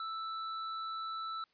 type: tone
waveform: square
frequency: 1320 Hz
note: E6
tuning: 2 cents sharp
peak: -38 dBFS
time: 0-1.44 s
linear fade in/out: 2 ms
effects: white hiss -73 dBFS RMS until 1.53 s + resampled to 11025 Hz